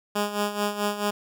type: tone with tremolo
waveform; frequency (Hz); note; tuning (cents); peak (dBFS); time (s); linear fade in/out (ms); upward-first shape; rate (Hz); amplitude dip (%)
10% pulse; 206.3; G#3; -11; -14; 0.15-1.11; 10; sine; 4.6; 70
effects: none